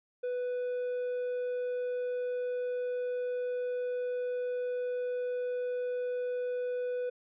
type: tone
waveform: triangle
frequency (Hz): 495.3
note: B4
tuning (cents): +5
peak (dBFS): -29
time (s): 0.23-7.1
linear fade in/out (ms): 10
effects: resampled to 8000 Hz